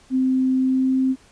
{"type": "tone with pitch glide", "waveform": "sine", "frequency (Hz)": [260, 262], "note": ["C4", "C4"], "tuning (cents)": [-11, 2], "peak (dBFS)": -16, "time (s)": [0.1, 1.16], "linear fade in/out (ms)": 50, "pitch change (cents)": 13, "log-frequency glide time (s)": [0.54, 0.98], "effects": ["pink hiss -53 dBFS RMS until 1.31 s", "resampled to 22050 Hz"]}